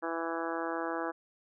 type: harmonic tone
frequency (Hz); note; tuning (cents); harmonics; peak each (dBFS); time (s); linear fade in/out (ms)
165.6; E3; +8; 2 / 3 / 4 / 5 / 6 / 7 / 8 / 9 / 10; -37 / -39 / -40 / -41 / -42 / -42 / -43 / -44 / -44; 0.02-1.12; 20
effects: none